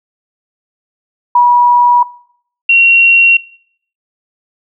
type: tone pair in turn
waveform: sine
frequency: 969 / 2741 Hz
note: B5 / F7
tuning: -33 / -33 cents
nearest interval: octave + tritone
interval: 1800 cents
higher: second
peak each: -4 dBFS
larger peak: neither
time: 1.35-2.03 / 2.69-3.37 s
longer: neither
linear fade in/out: 5 ms
effects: noise-tail reverb RT60 0.6 s tail -20 dB re dry